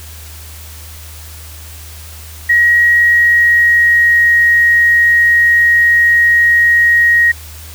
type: tone with pitch glide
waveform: sine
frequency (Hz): 1898 to 1883.8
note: A#6 to A#6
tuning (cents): +31 to +18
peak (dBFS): -6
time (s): 2.49-7.32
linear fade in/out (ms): 10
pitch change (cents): -13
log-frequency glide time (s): 2.89-4.29
effects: added 78 Hz sine -31 dBFS peak until 7.74 s + white hiss -35 dBFS RMS until 7.74 s